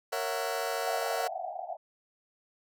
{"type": "chord", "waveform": "sawtooth", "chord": "F# dominant seventh", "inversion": "first", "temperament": "just", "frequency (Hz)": [462.5, 555, 666, 740], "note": ["A#4", "C#5", "E5", "F#5"], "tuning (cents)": [-14, 2, 18, 0], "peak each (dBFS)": -32, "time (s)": [0.12, 1.28], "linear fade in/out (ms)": 10}
{"type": "band-pass noise", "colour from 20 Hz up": "pink", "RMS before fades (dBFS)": -37, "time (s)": [0.87, 1.77], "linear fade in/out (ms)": 5, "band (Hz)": [660, 760], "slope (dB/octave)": 96}
{"effects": []}